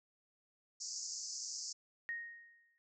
white band-pass noise, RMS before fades -44 dBFS, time 0.8-1.73 s, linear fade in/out 10 ms, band 4700 to 7200 Hz, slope 96 dB/octave
sine tone with exponential decay, 1864.7 Hz, A#6, in tune, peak -36 dBFS, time 2.09-2.78 s, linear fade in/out 0 ms, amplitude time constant 150 ms
effects none

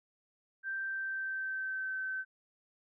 sine tone with pitch glide, 1568 to 1536.6 Hz, G6 to G6, 0 to -35 cents, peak -34 dBFS, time 0.63-2.25 s, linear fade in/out 50 ms, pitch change -35 cents, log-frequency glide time 0.84-1.97 s, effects none

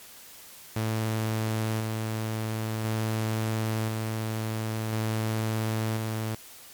sawtooth tone with tremolo, 110.2 Hz, A2, 3 cents sharp, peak -22 dBFS, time 0.76-6.35 s, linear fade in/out 5 ms, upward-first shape square, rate 0.48 Hz, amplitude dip 25%, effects white hiss -48 dBFS RMS until 6.73 s + MP3 96 kbps

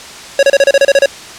square tone bursts, 554 Hz, C#5, 1 cent flat, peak -5 dBFS, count 10, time 0.39-1.059 s, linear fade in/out 2 ms, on 39 ms, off 31 ms, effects white hiss -30 dBFS RMS until 1.38 s + low-pass 7000 Hz 12 dB/octave

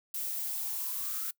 violet noise with high-pass filter sweep, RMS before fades -35 dBFS, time 0.14-1.31 s, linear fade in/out 5 ms, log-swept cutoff 540 to 1400 Hz, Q 9.2, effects noise-tail reverb RT60 0.1 s tail -23 dB re dry

